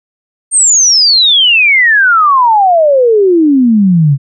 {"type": "exponential sweep", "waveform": "sine", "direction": "down", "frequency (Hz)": [8850, 133.2], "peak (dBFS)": -4, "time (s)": [0.51, 4.18], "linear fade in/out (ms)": 50, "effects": []}